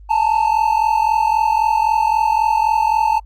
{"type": "tone pair together", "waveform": "triangle", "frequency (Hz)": [861.2, 905], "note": ["A5", "A5"], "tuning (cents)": [-37, 48], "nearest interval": "minor second", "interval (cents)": 85, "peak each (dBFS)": -14, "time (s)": [0.09, 3.2], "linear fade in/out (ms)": 20, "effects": ["added 50 Hz sine -37 dBFS peak until 3.25 s", "Opus 24 kbps"]}